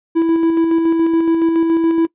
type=tone with tremolo; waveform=triangle; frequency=329.6 Hz; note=E4; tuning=in tune; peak=-8 dBFS; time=0.15-2.07 s; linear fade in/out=20 ms; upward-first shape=square; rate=7.1 Hz; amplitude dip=30%; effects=noise-tail reverb RT60 0.1 s tail -21 dB re dry + resampled to 8000 Hz